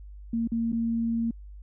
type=tone with dropouts; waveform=sine; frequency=229.9 Hz; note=A#3; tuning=24 cents flat; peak=-24 dBFS; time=0.33-1.31 s; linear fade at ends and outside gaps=5 ms; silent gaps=0.475-0.518 / 0.72-0.727 s; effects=added 50 Hz sine -41 dBFS peak until 1.62 s